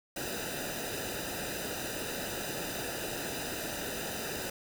pink noise with comb filter, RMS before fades -37 dBFS, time 0.16-4.5 s, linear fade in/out 5 ms, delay 0.91 ms, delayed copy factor -0.8, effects none

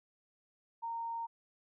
sine tone, 923 Hz, A#5, 17 cents flat, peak -36 dBFS, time 0.82-1.27 s, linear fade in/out 20 ms, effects none

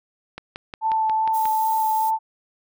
click train, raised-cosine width 0.3 ms, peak -17 dBFS, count 7, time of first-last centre 0.38-1.455 s, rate 5.58 Hz
sine tone with vibrato, 880 Hz, A5, in tune, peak -18 dBFS, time 0.81-2.19 s, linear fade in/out 50 ms, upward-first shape sine, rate 2.5 Hz, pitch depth 11 cents each way
violet noise, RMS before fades -35 dBFS, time 1.33-2.11 s, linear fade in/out 20 ms
effects none

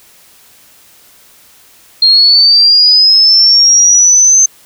sine linear sweep, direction up, 4200 to 6272 Hz, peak -3 dBFS, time 2.02-4.46 s, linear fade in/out 5 ms, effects white hiss -43 dBFS RMS until 4.65 s

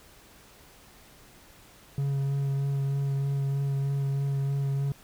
triangle tone with vibrato, 138.59 Hz, C#3, in tune, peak -23 dBFS, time 1.98-4.92 s, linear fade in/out 2 ms, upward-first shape sine, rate 3.2 Hz, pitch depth 13 cents each way, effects pink hiss -54 dBFS RMS until 5.03 s

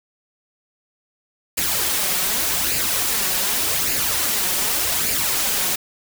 white noise with flanger, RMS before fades -21 dBFS, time 1.57-5.76 s, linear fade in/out 10 ms, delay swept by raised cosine 0.42 to 5.52 ms, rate 0.85 Hz, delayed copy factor +0.55, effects none

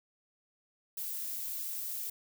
violet noise, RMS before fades -38 dBFS, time 0.97-2.1 s, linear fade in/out 5 ms, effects none

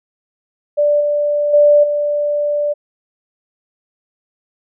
sine tone with level steps, 587.3 Hz, D5, in tune, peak -10 / -13 / -6 / -14 dBFS, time 0.77-2.74 s, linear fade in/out 20 ms, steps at 1 / 1.53 / 1.83 s, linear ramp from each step 10 ms, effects none

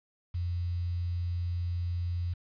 sine tone with quantisation, 87.31 Hz, F2, in tune, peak -29 dBFS, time 0.34-2.34 s, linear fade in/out 10 ms, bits 9, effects resampled to 11025 Hz

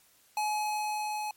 square tone with level ramp, 847 Hz, G#5, 34 cents sharp, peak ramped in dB -28 to -33 dBFS, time 0.37-1.31 s, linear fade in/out 2 ms, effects white hiss -63 dBFS RMS until 1.36 s + MP3 64 kbps

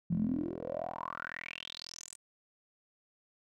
10% pulse tone with band-pass filter sweep, 41.92 Hz, E1, 30 cents sharp, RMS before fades -38 dBFS, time 0.1-2.16 s, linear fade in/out 10 ms, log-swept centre 170 to 8500 Hz, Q 8.6, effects none

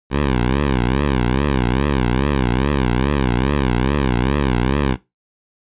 10% pulse tone with vibrato, 65.8 Hz, C2, 10 cents sharp, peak -7 dBFS, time 0.1-4.97 s, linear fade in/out 50 ms, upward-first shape triangle, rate 2.4 Hz, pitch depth 210 cents each way, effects noise-tail reverb RT60 0.2 s tail -18 dB re dry + resampled to 8000 Hz

